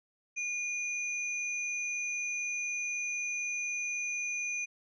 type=tone pair together; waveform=sine; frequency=2437 / 6141 Hz; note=D#7 / G8; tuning=-37 / -37 cents; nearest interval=octave + major third; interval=1600 cents; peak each=-33 / -39 dBFS; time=0.36-4.66 s; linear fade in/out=20 ms; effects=none